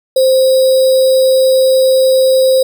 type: tone with sample-and-hold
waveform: sine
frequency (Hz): 523.3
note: C5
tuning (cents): 0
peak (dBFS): -6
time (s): 0.16-2.63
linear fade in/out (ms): 5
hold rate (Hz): 4410
effects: none